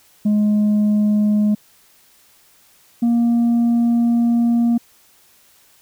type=tone pair in turn; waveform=sine; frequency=209.6 / 235.3 Hz; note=G#3 / A#3; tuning=+16 / +16 cents; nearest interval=major second; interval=200 cents; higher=second; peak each=-10 dBFS; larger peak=neither; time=0.25-1.55 / 3.02-4.78 s; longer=second; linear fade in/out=10 ms; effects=tanh soft clip ceiling -12 dBFS + white hiss -53 dBFS RMS until 5.81 s